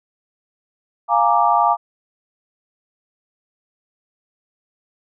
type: chord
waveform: sine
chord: Bb dominant seventh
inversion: second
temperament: equal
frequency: 698.5 / 830.6 / 932.3 / 1174.7 Hz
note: F5 / Ab5 / Bb5 / D6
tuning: 0 / 0 / 0 / 0 cents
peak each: -18 dBFS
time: 1.08-1.77 s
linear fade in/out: 50 ms
effects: none